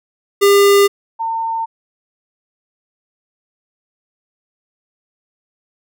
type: tone pair in turn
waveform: square / sine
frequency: 401.4 / 906.1 Hz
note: G4 / A#5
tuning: +41 / -49 cents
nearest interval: octave + major second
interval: 1410 cents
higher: second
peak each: -8 / -17 dBFS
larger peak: first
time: 0.41-0.88 / 1.19-1.66 s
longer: neither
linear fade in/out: 20 ms
effects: none